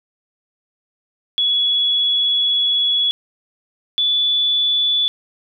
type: tone pair in turn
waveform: sine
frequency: 3379 / 3460 Hz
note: G#7 / A7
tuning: +29 / -30 cents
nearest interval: unison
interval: 41 cents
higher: second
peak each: -14 dBFS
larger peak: neither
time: 1.38-3.11 / 3.98-5.08 s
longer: first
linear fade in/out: 0 ms
effects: none